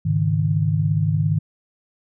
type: chord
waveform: sine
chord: Ab suspended fourth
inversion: none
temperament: just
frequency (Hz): 103.83 / 138.43 / 155.74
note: Ab2 / Db3 / Eb3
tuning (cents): 0 / -2 / +2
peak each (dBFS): -21 / -25 / -19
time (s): 0.05-1.39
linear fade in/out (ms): 10
effects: none